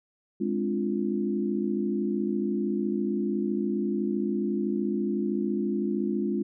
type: chord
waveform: sine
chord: D half-diminished seventh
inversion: second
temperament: equal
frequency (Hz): 207.7 / 261.6 / 293.7 / 349.2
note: Ab3 / C4 / D4 / F4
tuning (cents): 0 / 0 / 0 / 0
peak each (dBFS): -28 / -33 / -33 / -30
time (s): 0.4-6.43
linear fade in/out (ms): 10
effects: none